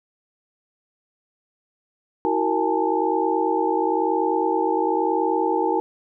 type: tone cluster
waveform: sine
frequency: 326.1 / 375.3 / 463.8 / 828 / 889 Hz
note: E4 / F#4 / A#4 / G#5 / A5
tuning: -19 / +25 / -9 / -5 / +18 cents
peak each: -25 dBFS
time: 2.25-5.8 s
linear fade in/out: 0 ms
effects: none